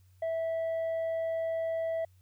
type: tone with tanh clipping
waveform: sine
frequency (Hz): 655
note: E5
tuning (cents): -11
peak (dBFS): -30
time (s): 0.22-2.05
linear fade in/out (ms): 5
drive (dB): 3
effects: added 92 Hz sine -58 dBFS peak until 2.21 s + white hiss -73 dBFS RMS until 2.21 s